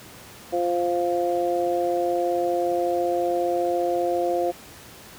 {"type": "harmonic tone", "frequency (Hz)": 174.61, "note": "F3", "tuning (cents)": 0, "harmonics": [2, 3, 4], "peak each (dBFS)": [-25, -25, -25], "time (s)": [0.52, 4.52], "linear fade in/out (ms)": 20, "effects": ["pink hiss -44 dBFS RMS until 5.18 s", "high-pass 80 Hz 12 dB/octave"]}